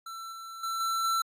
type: tone with level steps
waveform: square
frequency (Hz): 1340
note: E6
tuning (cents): +28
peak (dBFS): -39 / -41 / -31 / -28 / -26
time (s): 0.06-1.22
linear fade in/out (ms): 5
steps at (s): 0.32 / 0.63 / 0.8 / 1.04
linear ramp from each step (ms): 5
effects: AAC 64 kbps